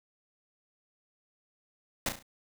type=noise with echo; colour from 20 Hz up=pink; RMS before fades=-30 dBFS; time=2.06-2.09 s; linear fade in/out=2 ms; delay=34 ms; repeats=4; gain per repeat=-7 dB; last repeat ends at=2.226 s; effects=none